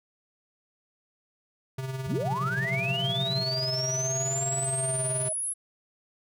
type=tone with tremolo; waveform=square; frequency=132 Hz; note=C3; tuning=16 cents sharp; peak=-30 dBFS; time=1.78-5.29 s; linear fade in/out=5 ms; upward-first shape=sine; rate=19 Hz; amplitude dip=50%
type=chord; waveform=triangle; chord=Gb major seventh; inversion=first; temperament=equal; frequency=116.54 / 138.59 / 174.61 / 185 Hz; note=Bb2 / Db3 / F3 / Gb3; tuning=0 / 0 / 0 / 0 cents; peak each=-37 / -34 / -38 / -38 dBFS; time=2.05-3.47 s; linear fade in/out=50 ms
type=linear sweep; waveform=sine; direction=up; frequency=60.3 to 10860 Hz; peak=-28 dBFS; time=2.06-5.54 s; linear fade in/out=20 ms
type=tone with vibrato; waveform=sine; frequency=659.3 Hz; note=E5; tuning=in tune; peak=-34 dBFS; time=2.64-5.33 s; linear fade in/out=5 ms; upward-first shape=sine; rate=0.67 Hz; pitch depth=70 cents each way
effects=none